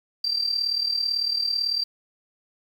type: tone with amplitude modulation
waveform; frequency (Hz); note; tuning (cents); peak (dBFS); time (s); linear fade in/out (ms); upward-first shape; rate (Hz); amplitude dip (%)
sine; 4699; D8; 0; -19; 0.24-1.84; 5; sine; 38; 70
effects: 8-bit